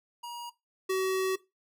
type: tone pair in turn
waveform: square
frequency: 953 / 378.2 Hz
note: A#5 / F#4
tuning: +38 / +38 cents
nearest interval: octave + major third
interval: 1600 cents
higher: first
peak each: -38 / -27 dBFS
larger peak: second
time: 0.23-0.5 / 0.89-1.36 s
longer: second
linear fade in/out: 10 ms
effects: noise-tail reverb RT60 0.2 s tail -17 dB re dry